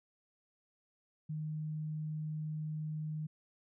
sine tone, 154.3 Hz, D#3, 14 cents flat, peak -36 dBFS, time 1.29-3.27 s, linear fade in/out 10 ms, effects none

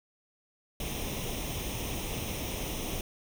pink noise with comb filter, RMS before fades -35 dBFS, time 0.8-3.01 s, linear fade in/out 2 ms, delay 0.33 ms, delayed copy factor +0.7, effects none

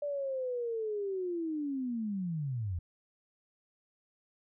sine linear sweep, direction down, 587.3 to 80.3 Hz, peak -32 dBFS, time 0.02-2.79 s, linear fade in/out 5 ms, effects none

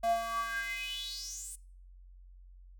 square tone with high-pass filter sweep, 228.7 Hz, A#3, 33 cents flat, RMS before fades -36 dBFS, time 0.03-1.56 s, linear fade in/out 10 ms, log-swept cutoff 600 to 9300 Hz, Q 7.4, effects noise-tail reverb RT60 0.5 s tail -23 dB re dry + added 45 Hz sine -51 dBFS peak until 2.79 s

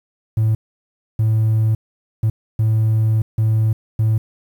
triangle tone bursts at uneven times, 110 Hz, A2, in tune, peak -10 dBFS, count 6, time 0.37-0.55 / 1.19-1.75 / 2.23-2.3 / 2.59-3.22 / 3.38-3.73 / 3.99-4.18 s, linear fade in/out 5 ms, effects tanh soft clip ceiling -8 dBFS + 8-bit

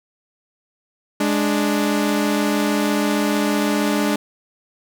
sawtooth tone pair together, 207.9 / 294.2 Hz, G#3 / D4, +2 / +3 cents, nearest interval tritone, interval 601 cents, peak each -16 dBFS, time 1.2-4.16 s, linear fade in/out 5 ms, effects none

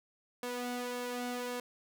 sawtooth tone with flanger, 245.7 Hz, B3, 9 cents flat, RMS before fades -38 dBFS, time 0.43-1.6 s, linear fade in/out 2 ms, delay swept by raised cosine 1.8 to 2.71 ms, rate 1.8 Hz, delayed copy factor +0.6, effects none

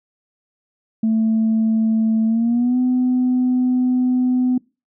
sine tone with pitch glide, 221.9 to 252 Hz, A3 to B3, +15 to +35 cents, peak -13 dBFS, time 1.03-4.58 s, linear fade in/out 5 ms, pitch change +220 cents, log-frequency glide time 2.26-2.78 s, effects noise-tail reverb RT60 0.3 s tail -25 dB re dry + tanh soft clip ceiling -11 dBFS

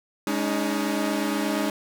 sawtooth tone cluster, 207.5 / 283.8 / 312.2 Hz, G#3 / C#4 / D#4, -1 / +41 / +6 cents, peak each -24 dBFS, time 0.27-1.7 s, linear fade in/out 2 ms, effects none

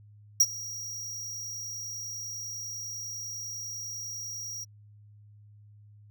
square tone with ADSR envelope, 5690 Hz, F8, 31 cents sharp, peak -15 dBFS, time 0.4-4.65 s, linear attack 6 ms, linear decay 47 ms, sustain -21 dB, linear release 20 ms, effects added 104 Hz sine -51 dBFS peak until 6.1 s

